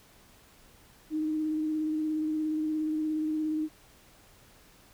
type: tone with vibrato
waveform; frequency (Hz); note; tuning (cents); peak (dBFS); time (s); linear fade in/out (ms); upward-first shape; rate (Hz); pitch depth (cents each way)
sine; 310; D#4; -6; -27; 1.1-3.69; 50; square; 17; 15
effects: pink hiss -58 dBFS RMS until 4.93 s